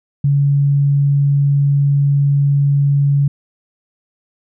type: tone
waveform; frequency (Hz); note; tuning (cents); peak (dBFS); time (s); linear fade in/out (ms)
sine; 141.4; C#3; +35; -10; 0.24-3.28; 5
effects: none